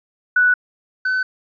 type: tone pair in turn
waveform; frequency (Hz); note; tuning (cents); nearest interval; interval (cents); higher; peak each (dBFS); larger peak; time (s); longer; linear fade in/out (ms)
sine / triangle; 1480 / 1513.7; F#6 / F#6; 0 / +39; unison; 39; second; -11 / -15; first; 0.36-0.54 / 1.05-1.23; neither; 5
effects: resampled to 11025 Hz